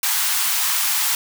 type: high-pass noise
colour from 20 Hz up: white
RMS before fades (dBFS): -20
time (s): 0.03-1.15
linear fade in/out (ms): 2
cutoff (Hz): 780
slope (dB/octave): 48
effects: none